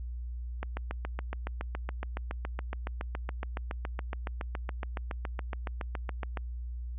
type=click train; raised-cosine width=0.5 ms; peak=-20 dBFS; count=42; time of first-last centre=0.63-6.372 s; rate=7.14 Hz; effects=added 60 Hz sine -35 dBFS peak until 6.98 s + resampled to 8000 Hz